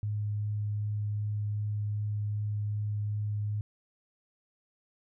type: tone with vibrato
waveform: sine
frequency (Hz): 104.6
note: G#2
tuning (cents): +13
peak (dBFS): -29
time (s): 0.03-3.61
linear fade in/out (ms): 0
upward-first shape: triangle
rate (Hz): 2.6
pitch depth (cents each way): 8
effects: none